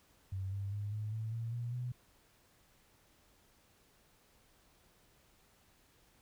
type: tone with pitch steps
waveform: sine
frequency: 95.5 / 99.1 / 102.83 / 106.7 / 110.72 / 114.89 / 119.22 / 123.71 Hz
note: G2 / G2 / G#2 / G#2 / A2 / A#2 / A#2 / B2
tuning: -45 / +19 / -17 / +47 / +11 / -25 / +39 / +3 cents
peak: -36 dBFS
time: 0.32-1.92 s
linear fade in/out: 5 ms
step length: 200 ms
effects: pink hiss -68 dBFS RMS until 6.21 s